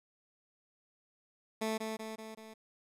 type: tone with echo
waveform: 15% pulse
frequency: 220 Hz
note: A3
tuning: in tune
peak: -26 dBFS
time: 1.61-1.78 s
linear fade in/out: 10 ms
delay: 190 ms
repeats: 4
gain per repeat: -4 dB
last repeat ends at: 2.54 s
effects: resampled to 32000 Hz + 11-bit